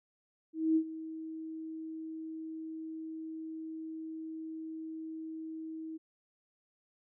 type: tone with ADSR envelope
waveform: sine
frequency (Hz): 319.5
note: D#4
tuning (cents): +46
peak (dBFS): -23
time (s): 0.53-5.98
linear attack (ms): 230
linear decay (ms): 75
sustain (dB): -16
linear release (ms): 18
effects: none